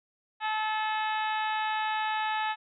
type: harmonic tone with a mistuned harmonic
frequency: 432.8 Hz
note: A4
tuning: 29 cents flat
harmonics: 2 / 3 / 4 / 5 / 6 / 7 / 8 / 9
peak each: -29 / -37 / -35 / -42 / -39 / -43 / -47 / -44 dBFS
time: 0.4-2.56 s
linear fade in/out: 50 ms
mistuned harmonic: 9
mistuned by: -48 cents
effects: none